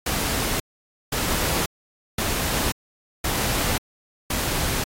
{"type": "noise bursts", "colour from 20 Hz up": "pink", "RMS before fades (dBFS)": -24, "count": 5, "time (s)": [0.06, 4.84], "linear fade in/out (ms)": 5, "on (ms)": 540, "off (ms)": 520, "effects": ["AAC 48 kbps"]}